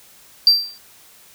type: tone with exponential decay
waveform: triangle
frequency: 4699 Hz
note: D8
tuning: in tune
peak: -3 dBFS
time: 0.47-0.78 s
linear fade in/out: 1 ms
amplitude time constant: 66 ms
effects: tanh soft clip ceiling -3 dBFS + white hiss -48 dBFS RMS until 1.34 s